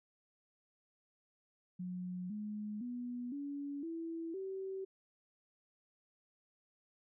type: tone with pitch steps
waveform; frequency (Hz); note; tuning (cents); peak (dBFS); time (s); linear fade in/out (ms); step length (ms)
sine; 181 / 210.3 / 244.4 / 284 / 330 / 383.5; F#3 / G#3 / B3 / C#4 / E4 / G4; -38 / +22 / -18 / +42 / +2 / -38; -39; 1.79-4.85; 10; 510
effects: none